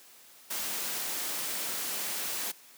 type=noise; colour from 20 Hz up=white; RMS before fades=-34 dBFS; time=0.5-2.52 s; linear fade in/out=10 ms; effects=white hiss -55 dBFS RMS until 2.77 s + high-pass 200 Hz 12 dB/octave